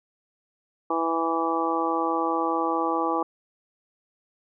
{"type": "harmonic tone", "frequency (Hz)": 164.81, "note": "E3", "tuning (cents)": 0, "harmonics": [2, 3, 4, 5, 6, 7], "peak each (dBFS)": [-28, -30, -34, -28, -32, -28], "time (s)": [0.9, 3.23], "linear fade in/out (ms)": 5, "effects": []}